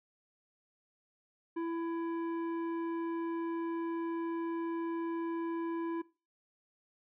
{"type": "tone with tanh clipping", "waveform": "sine", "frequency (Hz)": 333.2, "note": "E4", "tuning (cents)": 19, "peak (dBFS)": -35, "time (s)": [1.56, 6.02], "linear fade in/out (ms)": 10, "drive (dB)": 14, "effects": ["noise-tail reverb RT60 0.3 s tail -20 dB re dry", "low-pass 2000 Hz 12 dB/octave"]}